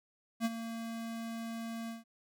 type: tone with ADSR envelope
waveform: square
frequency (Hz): 228.3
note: A#3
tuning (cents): -36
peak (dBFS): -28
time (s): 0.4-2.04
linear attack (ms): 53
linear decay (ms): 33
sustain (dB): -11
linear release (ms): 150
effects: none